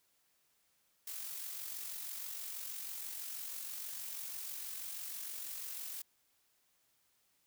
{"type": "noise with amplitude modulation", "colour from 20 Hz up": "blue", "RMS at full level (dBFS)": -42, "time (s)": [1.07, 6.02], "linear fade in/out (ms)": 5, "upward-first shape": "sine", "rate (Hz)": 46.2, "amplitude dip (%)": 40, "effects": ["white hiss -75 dBFS RMS until 7.46 s"]}